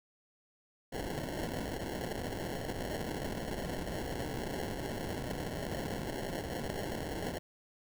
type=noise with sample-and-hold; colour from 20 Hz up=white; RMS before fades=-38 dBFS; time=0.92-7.39 s; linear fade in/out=10 ms; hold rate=1225 Hz; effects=none